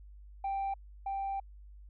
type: tone pair in turn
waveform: sine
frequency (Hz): 785 / 785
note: G5 / G5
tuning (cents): +2 / +2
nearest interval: unison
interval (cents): 0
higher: neither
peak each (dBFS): -29 / -31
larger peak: first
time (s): 0.44-0.74 / 1.06-1.4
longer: second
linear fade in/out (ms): 5
effects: tanh soft clip ceiling -30 dBFS + added 50 Hz sine -49 dBFS peak until 1.89 s